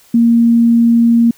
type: tone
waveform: sine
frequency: 233.1 Hz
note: A#3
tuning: in tune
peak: -6 dBFS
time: 0.14-1.31 s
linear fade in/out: 5 ms
effects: white hiss -47 dBFS RMS until 1.37 s